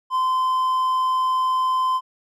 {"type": "tone", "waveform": "triangle", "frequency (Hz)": 1031, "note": "C6", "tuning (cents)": -26, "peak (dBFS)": -16, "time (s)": [0.1, 2.01], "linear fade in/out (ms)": 50, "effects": []}